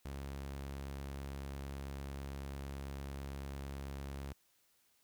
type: tone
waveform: sawtooth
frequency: 69 Hz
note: C#2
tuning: 7 cents flat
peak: -38 dBFS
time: 0.05-4.33 s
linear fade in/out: 5 ms
effects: white hiss -73 dBFS RMS until 5.03 s